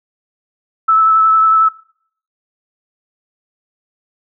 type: tone with vibrato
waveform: sine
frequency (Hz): 1309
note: E6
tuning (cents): -13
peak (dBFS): -7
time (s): 0.88-1.69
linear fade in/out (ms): 10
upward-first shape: triangle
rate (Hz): 11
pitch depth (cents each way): 17
effects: noise-tail reverb RT60 0.6 s tail -21 dB re dry